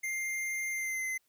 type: tone with pitch glide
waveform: square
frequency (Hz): 2104 to 2056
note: C7 to C7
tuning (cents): +9 to -31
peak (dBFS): -33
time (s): 0.03-1.18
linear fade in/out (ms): 10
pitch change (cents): -40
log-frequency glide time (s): 0.72-1.05
effects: white hiss -74 dBFS RMS until 1.28 s

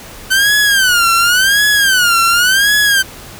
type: tone with vibrato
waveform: sawtooth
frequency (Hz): 1514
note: F#6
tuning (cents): +39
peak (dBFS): -5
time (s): 0.3-3.03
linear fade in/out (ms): 20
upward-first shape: sine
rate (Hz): 0.91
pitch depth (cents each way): 190
effects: pink hiss -33 dBFS RMS until 3.39 s

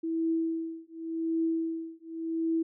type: tone with tremolo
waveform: sine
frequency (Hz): 327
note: E4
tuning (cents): -14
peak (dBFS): -24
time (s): 0.03-2.63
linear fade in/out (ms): 10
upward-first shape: triangle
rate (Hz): 0.89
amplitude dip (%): 100
effects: none

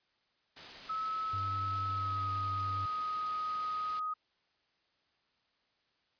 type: noise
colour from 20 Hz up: white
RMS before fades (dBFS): -47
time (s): 0.56-4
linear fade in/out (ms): 10
type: tone with pitch glide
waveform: sine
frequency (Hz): 1295 to 1252.3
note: E6 to D#6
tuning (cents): -31 to +11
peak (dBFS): -33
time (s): 0.89-4.14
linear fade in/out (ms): 10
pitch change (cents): -58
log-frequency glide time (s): 1.89-2.32
type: tone with vibrato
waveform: triangle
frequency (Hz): 96.6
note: G2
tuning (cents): -25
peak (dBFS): -36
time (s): 1.33-2.86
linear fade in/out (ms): 5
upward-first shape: sine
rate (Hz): 9.9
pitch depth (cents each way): 20
effects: white hiss -75 dBFS RMS until 6.19 s + resampled to 11025 Hz

